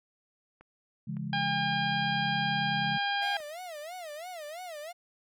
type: click train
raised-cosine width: 0.5 ms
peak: -38 dBFS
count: 6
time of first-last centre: 0.61-3.403 s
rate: 1.79 Hz
type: chord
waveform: sine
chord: C# minor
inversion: none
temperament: equal with one note detuned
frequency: 138.59 / 168.86 / 207.7 Hz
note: C#3 / E3 / G#3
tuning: 0 / +42 / 0 cents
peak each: -37 dBFS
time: 1.07-2.98 s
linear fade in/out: 10 ms
type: harmonic tone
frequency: 806 Hz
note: G5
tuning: 48 cents sharp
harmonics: 1 / 2 / 3 / 4 / 5 / 6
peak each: -31 / -32 / -39 / -35 / -44 / -43 dBFS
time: 1.33-3.37 s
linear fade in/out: 2 ms
type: tone with vibrato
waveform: 45% pulse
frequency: 659.3 Hz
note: E5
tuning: in tune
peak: -39 dBFS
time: 3.21-4.93 s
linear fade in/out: 20 ms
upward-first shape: sine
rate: 3 Hz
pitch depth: 200 cents each way
effects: none